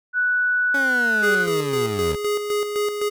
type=tone; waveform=sine; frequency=1480 Hz; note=F#6; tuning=in tune; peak=-17 dBFS; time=0.13-1.47 s; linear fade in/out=50 ms
type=linear sweep; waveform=20% pulse; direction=down; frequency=280.8 to 70 Hz; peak=-21 dBFS; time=0.74-2.16 s; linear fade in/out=5 ms
type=tone with tremolo; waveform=square; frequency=415.3 Hz; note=G#4; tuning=in tune; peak=-20 dBFS; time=1.22-3.1 s; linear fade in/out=20 ms; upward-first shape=square; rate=3.9 Hz; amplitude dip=50%
effects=none